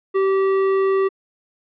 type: tone with hard clipping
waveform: sine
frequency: 386.7 Hz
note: G4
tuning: 24 cents flat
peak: -17 dBFS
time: 0.14-1.09 s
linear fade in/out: 20 ms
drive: 14 dB
effects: low-pass 2000 Hz 12 dB/octave